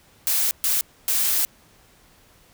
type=noise bursts at uneven times; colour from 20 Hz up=blue; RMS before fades=-21 dBFS; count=3; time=0.27-0.51 / 0.64-0.81 / 1.08-1.45 s; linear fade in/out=0 ms; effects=pink hiss -55 dBFS RMS until 2.53 s